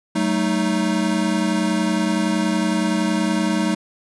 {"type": "chord", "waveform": "square", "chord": "D# diminished", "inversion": "first", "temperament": "equal with one note detuned", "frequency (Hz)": [189.32, 220, 311.1], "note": ["F#3", "A3", "D#4"], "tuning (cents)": [40, 0, 0], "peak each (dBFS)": -23, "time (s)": [0.15, 3.75], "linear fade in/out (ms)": 10, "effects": ["resampled to 24000 Hz"]}